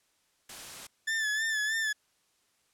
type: noise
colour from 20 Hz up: white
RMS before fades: -43 dBFS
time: 0.49-0.87 s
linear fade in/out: 5 ms
type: tone with vibrato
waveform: 40% pulse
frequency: 1749 Hz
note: A6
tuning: 11 cents flat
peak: -27 dBFS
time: 1.07-1.93 s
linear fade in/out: 10 ms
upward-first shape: sine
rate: 3.2 Hz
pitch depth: 55 cents each way
effects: white hiss -71 dBFS RMS until 2.73 s + low-pass 10000 Hz 12 dB/octave